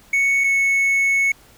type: tone pair in turn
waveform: triangle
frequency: 2217 / 2205 Hz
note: C#7 / C#7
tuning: 0 / -10 cents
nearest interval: unison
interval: 10 cents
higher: first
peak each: -13 dBFS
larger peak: neither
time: 0.13-0.44 / 0.44-1.32 s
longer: second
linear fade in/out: 5 ms
effects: pink hiss -50 dBFS RMS until 1.57 s